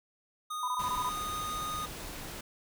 square tone, 1236 Hz, D#6, 12 cents flat, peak -35 dBFS, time 0.5-1.86 s, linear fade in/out 10 ms
sine tone bursts, 1000 Hz, B5, 21 cents sharp, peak -30 dBFS, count 7, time 0.63-1.092 s, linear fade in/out 2 ms, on 48 ms, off 21 ms
pink noise, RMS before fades -42 dBFS, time 0.79-2.41 s, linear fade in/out 5 ms
effects none

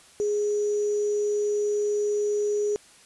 sine tone with sample-and-hold, 415.3 Hz, G#4, in tune, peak -22 dBFS, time 0.2-2.76 s, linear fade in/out 0 ms, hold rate 6300 Hz, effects white hiss -53 dBFS RMS until 3.05 s + resampled to 24000 Hz

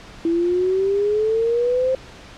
sine exponential sweep, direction up, 330 to 527 Hz, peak -16 dBFS, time 0.25-1.95 s, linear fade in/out 2 ms, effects pink hiss -41 dBFS RMS until 2.37 s + low-pass 5000 Hz 12 dB/octave

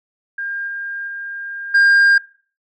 sine tone with level steps, 1606 Hz, G6, 41 cents sharp, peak -22 / -24 / -26 / -6 dBFS, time 0.38-2.18 s, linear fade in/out 5 ms, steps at 0.67 / 1.07 / 1.74 s, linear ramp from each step 10 ms, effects noise-tail reverb RT60 0.4 s tail -19 dB re dry + tanh soft clip ceiling -8 dBFS

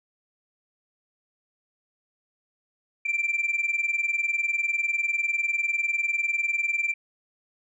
sine tone pair together, 2349 / 2369 Hz, D7 / D7, 0 / +14 cents, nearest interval unison, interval 14 cents, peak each -24 / -26 dBFS, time 3.05-6.94 s, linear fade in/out 10 ms, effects tanh soft clip ceiling -19 dBFS

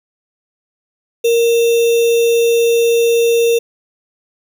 sine tone with sample-and-hold, 466.2 Hz, A#4, in tune, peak -9 dBFS, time 1.24-3.59 s, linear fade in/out 10 ms, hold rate 3150 Hz, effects none

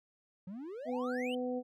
triangle exponential sweep, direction up, 174.8 to 3138 Hz, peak -39 dBFS, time 0.47-1.35 s, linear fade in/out 5 ms
harmonic tone, 250 Hz, B3, 21 cents sharp, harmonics 1 / 2 / 3, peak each -36 / -36 / -45 dBFS, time 0.85-1.63 s, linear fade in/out 50 ms
effects none

